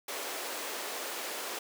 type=high-pass noise; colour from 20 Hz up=pink; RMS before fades=-38 dBFS; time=0.08-1.59 s; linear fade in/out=5 ms; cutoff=360 Hz; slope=24 dB/octave; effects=none